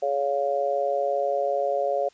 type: harmonic tone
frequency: 140.4 Hz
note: C#3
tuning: 22 cents sharp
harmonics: 3 / 4 / 5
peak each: -30 / -24 / -27 dBFS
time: 0.02-2.09 s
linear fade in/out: 10 ms
effects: white hiss -59 dBFS RMS until 2.13 s + resampled to 16000 Hz